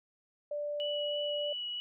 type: tone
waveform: sine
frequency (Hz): 587.3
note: D5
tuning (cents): 0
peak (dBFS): -33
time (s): 0.51-1.53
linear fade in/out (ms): 5
type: tone with vibrato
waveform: sine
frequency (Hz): 2938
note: F#7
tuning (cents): -13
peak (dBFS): -35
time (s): 0.8-1.8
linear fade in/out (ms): 0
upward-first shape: sine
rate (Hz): 3.1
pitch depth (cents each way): 10
effects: none